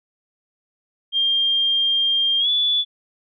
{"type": "tone with pitch glide", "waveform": "sine", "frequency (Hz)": [3200, 3450], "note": ["G7", "A7"], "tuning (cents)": [35, -35], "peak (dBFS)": -16, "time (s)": [1.12, 2.85], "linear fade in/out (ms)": 50, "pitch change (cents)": 130, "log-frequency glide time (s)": [2.39, 2.49], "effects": []}